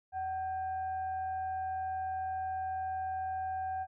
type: tone with frequency modulation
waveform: sine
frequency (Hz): 757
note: F#5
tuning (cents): +39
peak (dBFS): -33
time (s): 0.12-3.87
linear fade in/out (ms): 50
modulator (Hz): 841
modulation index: 0.32
effects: none